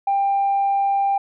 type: tone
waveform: sine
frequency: 793 Hz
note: G5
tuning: 20 cents sharp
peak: -15 dBFS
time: 0.07-1.18 s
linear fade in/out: 5 ms
effects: tanh soft clip ceiling -13 dBFS